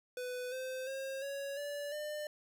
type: tone with pitch steps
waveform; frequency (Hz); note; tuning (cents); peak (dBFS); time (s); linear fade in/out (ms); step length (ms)
square; 498.4 / 517.2 / 536.6 / 556.9 / 577.8 / 599.6; B4 / C5 / C5 / C#5 / D5 / D5; +16 / -20 / +44 / +8 / -28 / +36; -39; 0.17-2.27; 2; 350
effects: none

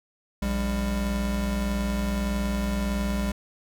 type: tone pair together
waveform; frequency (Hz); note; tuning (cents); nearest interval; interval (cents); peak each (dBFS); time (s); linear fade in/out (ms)
square; 59.43 / 199.9; A#1 / G3; +34 / +34; octave + major sixth; 2100; -28; 0.42-3.32; 5
effects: none

